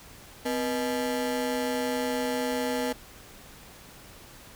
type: ring-modulated tone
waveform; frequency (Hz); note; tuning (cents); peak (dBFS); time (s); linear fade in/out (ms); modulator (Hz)
30% pulse; 370; F#4; 0; -21; 0.45-2.93; 10; 114
effects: pink hiss -49 dBFS RMS until 4.55 s